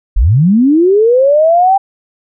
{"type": "linear sweep", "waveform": "sine", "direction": "up", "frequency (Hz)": [34.46, 794], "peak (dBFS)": -5, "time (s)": [0.16, 1.78], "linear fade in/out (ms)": 10, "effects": []}